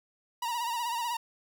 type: tone with vibrato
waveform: 45% pulse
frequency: 945 Hz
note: A#5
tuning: 23 cents sharp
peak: -30 dBFS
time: 0.42-1.17 s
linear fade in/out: 5 ms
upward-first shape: sine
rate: 16 Hz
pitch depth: 63 cents each way
effects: none